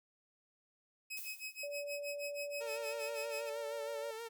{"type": "tone with tremolo", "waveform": "sawtooth", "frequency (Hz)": 2548, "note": "D#7", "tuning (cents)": 41, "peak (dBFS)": -37, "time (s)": [1.1, 3.5], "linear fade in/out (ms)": 10, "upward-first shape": "sine", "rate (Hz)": 6.3, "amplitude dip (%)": 95}
{"type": "noise with exponential decay", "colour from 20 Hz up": "violet", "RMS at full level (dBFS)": -43, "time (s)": [1.17, 1.86], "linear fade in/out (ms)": 1, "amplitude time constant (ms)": 150}
{"type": "tone with pitch glide", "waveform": "sine", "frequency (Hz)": [577, 572], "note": ["D5", "D5"], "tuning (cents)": [-31, -46], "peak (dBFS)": -40, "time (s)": [1.63, 4.11], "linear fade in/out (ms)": 5, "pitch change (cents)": -15, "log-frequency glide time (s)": [3.49, 3.89]}
{"type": "tone with vibrato", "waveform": "sawtooth", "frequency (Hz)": 453.2, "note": "A#4", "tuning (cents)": -49, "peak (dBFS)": -39, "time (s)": [2.6, 4.29], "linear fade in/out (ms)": 20, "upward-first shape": "sine", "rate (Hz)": 6.3, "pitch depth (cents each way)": 54}
{"effects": []}